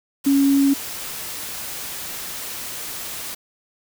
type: tone in noise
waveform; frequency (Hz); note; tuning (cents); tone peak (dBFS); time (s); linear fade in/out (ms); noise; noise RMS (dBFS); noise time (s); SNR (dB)
sine; 277.2; C#4; 0; -13; 0.26-0.74; 10; white; -31; 0.24-3.35; +15
effects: none